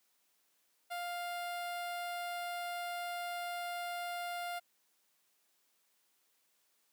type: tone with notch filter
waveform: sawtooth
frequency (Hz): 701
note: F5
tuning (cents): +6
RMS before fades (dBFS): -40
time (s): 0.9-4.6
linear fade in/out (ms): 20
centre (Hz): 6300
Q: 1.7
effects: white hiss -75 dBFS RMS until 6.92 s + high-pass 200 Hz 12 dB/octave